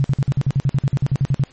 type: tone bursts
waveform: sine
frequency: 136.2 Hz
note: C#3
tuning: 30 cents flat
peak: -13 dBFS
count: 16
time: 0-1.437 s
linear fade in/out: 0 ms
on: 42 ms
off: 51 ms
effects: pink hiss -50 dBFS RMS until 1.52 s + MP3 32 kbps